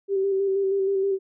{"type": "tone with vibrato", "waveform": "sine", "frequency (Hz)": 390, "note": "G4", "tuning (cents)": -9, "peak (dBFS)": -20, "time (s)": [0.08, 1.19], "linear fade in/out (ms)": 50, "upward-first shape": "square", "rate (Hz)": 6.3, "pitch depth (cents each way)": 24, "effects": []}